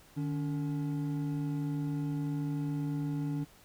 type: tone pair together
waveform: triangle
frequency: 150.5 / 284.1 Hz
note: D3 / C#4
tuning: +43 / +43 cents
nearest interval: major seventh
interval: 1100 cents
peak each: -31 / -33 dBFS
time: 0.16-3.45 s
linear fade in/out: 20 ms
effects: pink hiss -59 dBFS RMS until 3.64 s